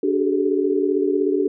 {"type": "tone cluster", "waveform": "sine", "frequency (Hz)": [290.8, 380.5, 417.6, 433.6], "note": ["D4", "F#4", "G#4", "A4"], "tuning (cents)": [-17, 48, 10, -25], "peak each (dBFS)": [-22, -20, -24, -26], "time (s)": [0.03, 1.48], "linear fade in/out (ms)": 5, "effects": []}